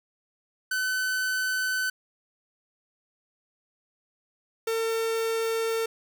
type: tone pair in turn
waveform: 45% pulse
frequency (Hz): 1514 / 451.9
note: F#6 / A4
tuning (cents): +39 / +46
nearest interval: octave + major sixth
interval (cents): 2093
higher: first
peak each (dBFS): -25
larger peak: neither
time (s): 0.71-1.9 / 4.67-5.86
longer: neither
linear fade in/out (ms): 5
effects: none